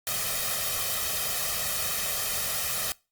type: noise with comb filter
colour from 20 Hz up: white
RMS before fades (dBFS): -29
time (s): 0.07-2.92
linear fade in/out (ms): 0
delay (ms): 1.6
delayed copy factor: +0.75
effects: noise-tail reverb RT60 0.3 s tail -24 dB re dry + Opus 48 kbps